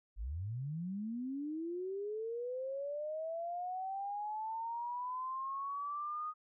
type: linear sweep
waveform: sine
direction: up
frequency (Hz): 43.75 to 1244.5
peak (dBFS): -37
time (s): 0.16-6.34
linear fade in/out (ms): 50
effects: none